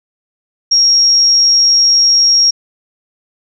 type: tone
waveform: sine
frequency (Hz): 5588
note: F8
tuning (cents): 0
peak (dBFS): -6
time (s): 0.71-2.51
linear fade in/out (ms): 10
effects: none